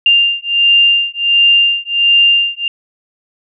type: beating tone pair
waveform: sine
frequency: 2794 / 2795.4 Hz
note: F7 / F7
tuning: 0 / +1 cents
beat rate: 1.4 Hz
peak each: -11 dBFS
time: 0.06-2.68 s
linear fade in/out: 2 ms
effects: none

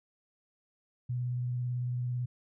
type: tone with vibrato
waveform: sine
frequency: 123.47 Hz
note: B2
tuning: in tune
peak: -30 dBFS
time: 1.09-2.26 s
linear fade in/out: 10 ms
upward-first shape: square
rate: 18 Hz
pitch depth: 15 cents each way
effects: none

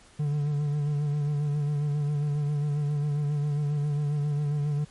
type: tone with vibrato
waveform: triangle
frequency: 146.6 Hz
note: D3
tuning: 3 cents flat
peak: -22 dBFS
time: 0.19-4.85 s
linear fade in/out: 10 ms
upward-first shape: sine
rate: 7.4 Hz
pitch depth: 39 cents each way
effects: pink hiss -55 dBFS RMS until 4.9 s + MP3 48 kbps

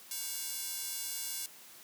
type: tone with high-pass filter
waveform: square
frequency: 314.2 Hz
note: D#4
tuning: 17 cents sharp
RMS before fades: -39 dBFS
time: 0.11-1.46 s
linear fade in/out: 2 ms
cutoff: 6400 Hz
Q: 0.69
effects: white hiss -54 dBFS RMS until 1.83 s + high-pass 150 Hz 12 dB/octave

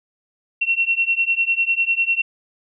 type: beating tone pair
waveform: sine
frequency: 2718 / 2728 Hz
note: F7 / F7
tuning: -48 / -41 cents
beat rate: 10 Hz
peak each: -19 / -20 dBFS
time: 0.61-2.22 s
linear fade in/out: 10 ms
effects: none

